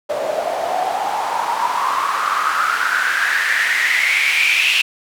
white noise with band-pass filter sweep, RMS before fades -18 dBFS, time 0.09-4.82 s, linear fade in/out 10 ms, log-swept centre 580 to 2700 Hz, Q 7.7, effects none

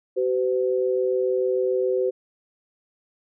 sine tone pair together, 380.7 / 507.6 Hz, F#4 / B4, +49 / +47 cents, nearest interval perfect fourth, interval 498 cents, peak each -22 / -23 dBFS, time 0.16-2.11 s, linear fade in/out 20 ms, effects none

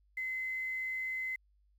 sine tone with quantisation, 2049 Hz, C7, 37 cents flat, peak -34 dBFS, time 0.17-1.36 s, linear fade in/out 5 ms, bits 10, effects added 50 Hz sine -66 dBFS peak until 1.78 s

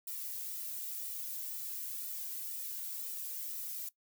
violet noise with flanger, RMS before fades -41 dBFS, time 0.07-3.89 s, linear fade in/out 5 ms, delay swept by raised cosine 1.8 to 2.32 ms, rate 2 Hz, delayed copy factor -0.85, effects noise-tail reverb RT60 0.1 s tail -18 dB re dry

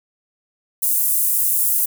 pink high-pass noise, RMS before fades -18 dBFS, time 0.82-1.86 s, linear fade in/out 10 ms, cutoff 10000 Hz, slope 24 dB/octave, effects none

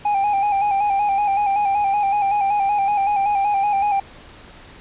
triangle tone with vibrato, 808 Hz, G#5, 48 cents flat, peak -14 dBFS, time 0.05-4 s, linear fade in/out 5 ms, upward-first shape square, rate 5.3 Hz, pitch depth 43 cents each way, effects pink hiss -43 dBFS RMS until 4.8 s + resampled to 8000 Hz

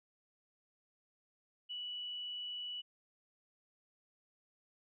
sine tone, 2951 Hz, F#7, 5 cents flat, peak -40 dBFS, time 1.69-2.82 s, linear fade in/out 20 ms, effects none

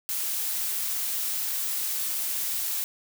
blue noise, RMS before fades -29 dBFS, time 0.09-2.84 s, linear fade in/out 0 ms, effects none

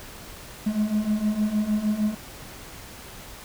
triangle beating tone pair, 207.7 / 214.2 Hz, G#3 / A3, 0 / -46 cents, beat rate 6.5 Hz, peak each -25 / -21 dBFS, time 0.66-2.15 s, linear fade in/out 10 ms, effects pink hiss -42 dBFS RMS until 3.44 s

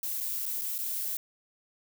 violet noise with dropouts, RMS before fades -33 dBFS, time 0.03-1.17 s, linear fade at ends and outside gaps 2 ms, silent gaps 0.203-0.207 / 0.456-0.461 / 0.613-0.616 / 0.781-0.787 s, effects none

